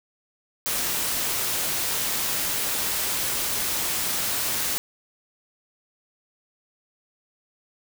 white noise, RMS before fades -26 dBFS, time 0.66-4.78 s, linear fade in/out 0 ms, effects none

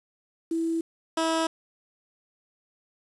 sine / 15% pulse tone pair in turn, 329 / 324.7 Hz, E4 / E4, -3 / -26 cents, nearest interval unison, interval 23 cents, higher first, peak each -24 / -17 dBFS, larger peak second, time 0.51-0.81 / 1.17-1.47 s, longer neither, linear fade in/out 5 ms, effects resampled to 24000 Hz + 8-bit

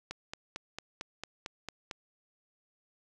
click train, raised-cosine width 0.2 ms, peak -21 dBFS, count 9, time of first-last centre 0.11-1.912 s, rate 4.44 Hz, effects none

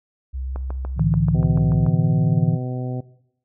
sine tone with vibrato, 65 Hz, C2, 11 cents flat, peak -25 dBFS, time 0.33-1.89 s, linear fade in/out 20 ms, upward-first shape triangle, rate 7.3 Hz, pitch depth 14 cents each way
click train, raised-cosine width 1 ms, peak -19 dBFS, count 10, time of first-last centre 0.56-1.864 s, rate 6.9 Hz
sine chord, A suspended fourth, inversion none, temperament just, 110 / 146.67 / 165 Hz, A2 / D3 / E3, 0 / -2 / +2 cents, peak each -22 / -20 / -19 dBFS, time 0.96-2.58 s, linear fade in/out 50 ms
harmonic tone, 126.3 Hz, B2, 39 cents sharp, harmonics 1 / 2 / 3 / 4 / 5 / 6, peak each -25 / -31 / -35 / -37 / -39 / -41 dBFS, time 1.34-3.01 s, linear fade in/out 10 ms
effects noise-tail reverb RT60 0.7 s tail -18 dB re dry

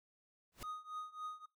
pink noise with exponential growth, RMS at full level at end -44 dBFS, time 0.52-0.63 s, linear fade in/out 1 ms, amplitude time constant 23 ms
triangle tone with tremolo, 1244.5 Hz, D#6, in tune, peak -38 dBFS, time 0.63-1.46 s, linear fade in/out 10 ms, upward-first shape triangle, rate 3.6 Hz, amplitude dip 95%
effects noise-tail reverb RT60 0.2 s tail -21 dB re dry

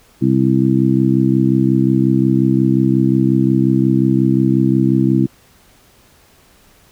harmonic tone, 65.6 Hz, C2, 5 cents sharp, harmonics 2 / 3 / 4 / 5, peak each -16 / -16 / -16 / -16 dBFS, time 0.21-5.27 s, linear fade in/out 20 ms, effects pink hiss -50 dBFS RMS until 6.91 s

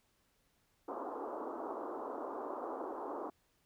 pink band-pass noise, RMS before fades -42 dBFS, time 0.88-3.3 s, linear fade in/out 5 ms, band 280 to 1200 Hz, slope 48 dB/octave, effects pink hiss -75 dBFS RMS until 3.65 s

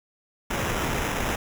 pink noise with sample-and-hold, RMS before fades -27 dBFS, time 0.5-1.36 s, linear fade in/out 5 ms, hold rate 4410 Hz, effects none

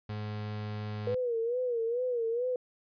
35% pulse tone, 105.7 Hz, G#2, 31 cents sharp, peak -33 dBFS, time 0.09-1.15 s, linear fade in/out 5 ms
sine tone with vibrato, 478.8 Hz, A#4, 46 cents sharp, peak -28 dBFS, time 1.07-2.56 s, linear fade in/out 2 ms, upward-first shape sine, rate 2.3 Hz, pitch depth 100 cents each way
effects resampled to 11025 Hz

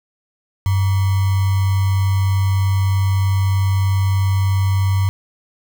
sine tone with sample-and-hold, 96.6 Hz, G2, 25 cents flat, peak -13 dBFS, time 0.66-5.09 s, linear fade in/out 0 ms, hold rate 1050 Hz, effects none

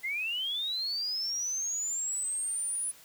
sine linear sweep, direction up, 2023 to 9956 Hz, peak -30 dBFS, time 0.03-2.92 s, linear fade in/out 20 ms, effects white hiss -55 dBFS RMS until 3.04 s

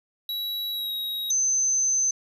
square tone with pitch glide, 3900 to 3809 Hz, B7 to A#7, -23 to +37 cents, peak -28 dBFS, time 0.29-1.31 s, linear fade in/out 2 ms, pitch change -40 cents, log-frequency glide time 0.71-0.92 s
sine tone, 6170 Hz, G8, 28 cents flat, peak -20 dBFS, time 1.3-2.11 s, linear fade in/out 5 ms
effects none

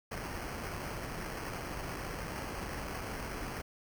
pink noise with sample-and-hold, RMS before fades -40 dBFS, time 0.11-3.62 s, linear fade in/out 10 ms, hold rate 3675 Hz, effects none

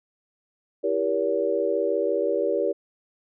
sine chord, E diminished seventh, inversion none, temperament just, 329.6 / 395.6 / 474.7 / 569.6 Hz, E4 / G4 / Bb4 / Db5, 0 / +16 / +31 / +47 cents, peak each -30 / -26 / -26 / -26 dBFS, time 0.83-2.73 s, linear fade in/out 20 ms, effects none

